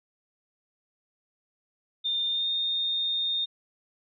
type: tone with pitch glide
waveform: sine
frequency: 3616 to 3662 Hz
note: A7 to A#7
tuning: +47 to -32 cents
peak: -25 dBFS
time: 2.04-3.46 s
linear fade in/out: 20 ms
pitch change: +21 cents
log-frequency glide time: 2.29-2.47 s
effects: none